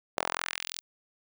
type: tone with high-pass filter sweep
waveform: sawtooth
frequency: 42.81 Hz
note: F1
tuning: 34 cents flat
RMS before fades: -35 dBFS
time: 0.17-0.81 s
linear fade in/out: 0 ms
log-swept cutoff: 590 to 5200 Hz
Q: 1.5
effects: none